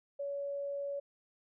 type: tone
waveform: sine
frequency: 564 Hz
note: C#5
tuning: 30 cents sharp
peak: -35 dBFS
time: 0.19-1 s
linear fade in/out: 10 ms
effects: none